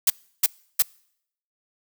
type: noise bursts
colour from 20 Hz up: blue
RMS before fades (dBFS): -17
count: 3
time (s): 0.07-0.823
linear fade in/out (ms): 5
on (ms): 31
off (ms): 330
effects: noise-tail reverb RT60 0.7 s tail -26 dB re dry